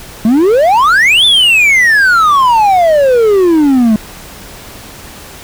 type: exponential two-way sweep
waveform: triangle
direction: up then down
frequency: 210 to 3579 to 210 Hz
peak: -3 dBFS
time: 0.25-3.96 s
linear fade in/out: 2 ms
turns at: 1.25 s
effects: pink hiss -31 dBFS RMS until 5.43 s